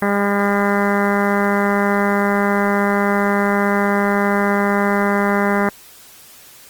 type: harmonic tone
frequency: 201.7 Hz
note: G3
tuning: 50 cents sharp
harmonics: 1 / 2 / 3 / 4 / 5 / 6 / 7 / 8 / 9 / 10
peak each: -18 / -21 / -23 / -24 / -25 / -26 / -26 / -27 / -28 / -28 dBFS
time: 0.02-5.69 s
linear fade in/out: 2 ms
effects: white hiss -43 dBFS RMS until 6.69 s + Opus 24 kbps